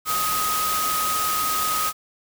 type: tone in noise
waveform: sine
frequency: 1257 Hz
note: D#6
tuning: 17 cents sharp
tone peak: -23 dBFS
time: 0.05-1.93 s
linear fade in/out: 50 ms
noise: white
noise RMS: -26 dBFS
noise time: 0.05-1.93 s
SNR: 0 dB
effects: none